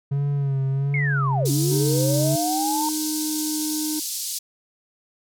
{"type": "tone with vibrato", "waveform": "triangle", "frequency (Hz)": 138.59, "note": "C#3", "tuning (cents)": 0, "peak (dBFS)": -18, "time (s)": [0.11, 2.36], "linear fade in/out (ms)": 10, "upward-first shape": "sine", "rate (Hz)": 1.4, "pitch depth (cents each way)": 51}
{"type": "linear two-way sweep", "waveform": "sine", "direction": "down then up", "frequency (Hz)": [2217, 277.2, 922], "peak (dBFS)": -23, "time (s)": [0.94, 2.89], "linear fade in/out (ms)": 2, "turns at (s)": 1.51}
{"type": "band-pass noise", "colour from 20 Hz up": "pink", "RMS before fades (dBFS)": -29, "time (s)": [1.45, 4.39], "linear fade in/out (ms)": 10, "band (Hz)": [4500, 14000], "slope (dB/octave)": 24}
{"type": "tone with pitch glide", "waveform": "triangle", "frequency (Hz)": [309, 306.9], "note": ["D#4", "D#4"], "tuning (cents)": [-12, -24], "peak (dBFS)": -23, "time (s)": [1.71, 4], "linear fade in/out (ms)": 10, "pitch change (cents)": -12, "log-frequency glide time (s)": [2.78, 3.5]}
{"effects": []}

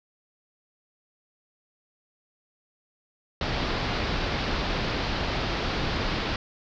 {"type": "low-pass noise", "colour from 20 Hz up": "pink", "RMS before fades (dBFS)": -28, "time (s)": [3.41, 6.36], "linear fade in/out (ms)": 2, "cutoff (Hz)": 5000, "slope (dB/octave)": 48, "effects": []}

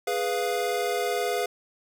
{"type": "chord", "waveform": "square", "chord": "F diminished", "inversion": "first", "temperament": "equal", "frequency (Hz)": [415.3, 493.9, 698.5], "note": ["Ab4", "Cb5", "F5"], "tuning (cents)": [0, 0, 0], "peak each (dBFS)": -30, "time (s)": [0.07, 1.46], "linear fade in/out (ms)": 5, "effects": []}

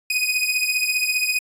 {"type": "beating tone pair", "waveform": "sawtooth", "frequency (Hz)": [2489, 2504], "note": ["D#7", "D#7"], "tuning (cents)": [0, 10], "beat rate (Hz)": 15, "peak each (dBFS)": -19, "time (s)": [0.1, 1.39], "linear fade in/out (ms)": 5, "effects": ["resampled to 32000 Hz"]}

